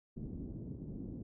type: low-pass noise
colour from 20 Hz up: white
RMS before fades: -44 dBFS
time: 0.16-1.23 s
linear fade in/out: 10 ms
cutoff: 300 Hz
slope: 24 dB/octave
effects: none